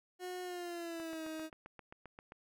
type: tone with pitch glide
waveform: 30% pulse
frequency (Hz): 363 to 316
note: F#4 to D#4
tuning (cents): -33 to +27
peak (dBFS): -38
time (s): 0.19-1.5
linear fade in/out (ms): 50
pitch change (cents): -240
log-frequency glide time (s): 0.43-1.26
type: click train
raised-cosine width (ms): 0.5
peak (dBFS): -35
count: 11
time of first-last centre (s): 1-2.321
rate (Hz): 7.57
effects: none